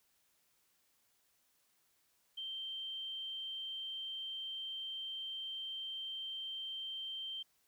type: tone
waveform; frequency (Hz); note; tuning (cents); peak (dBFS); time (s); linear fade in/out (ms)
sine; 3136; G7; 0; -40; 2.37-7.43; 10
effects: white hiss -75 dBFS RMS until 7.67 s